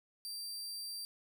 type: tone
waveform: sawtooth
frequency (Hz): 4699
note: D8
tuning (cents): 0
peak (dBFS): -38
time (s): 0.25-1.05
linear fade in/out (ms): 0
effects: none